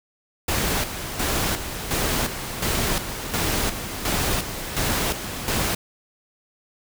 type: noise with tremolo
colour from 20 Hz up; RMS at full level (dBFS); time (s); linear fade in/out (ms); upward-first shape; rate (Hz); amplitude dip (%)
pink; -23; 0.48-5.75; 5; square; 1.4; 60
effects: none